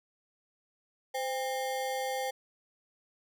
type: ring-modulated tone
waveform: square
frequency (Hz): 659.3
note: E5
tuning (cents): 0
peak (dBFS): -29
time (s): 1.14-2.31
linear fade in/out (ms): 10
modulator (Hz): 141
effects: none